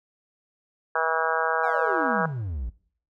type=harmonic tone; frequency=161.7 Hz; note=E3; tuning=33 cents flat; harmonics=3 / 4 / 5 / 6 / 7 / 8 / 9 / 10; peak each=-30 / -30 / -30 / -30 / -30 / -30 / -30 / -30 dBFS; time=0.95-2.26 s; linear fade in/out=5 ms
type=exponential sweep; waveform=triangle; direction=down; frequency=817 to 52.7 Hz; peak=-26 dBFS; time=1.63-2.7 s; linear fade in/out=10 ms
effects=noise-tail reverb RT60 0.5 s tail -19 dB re dry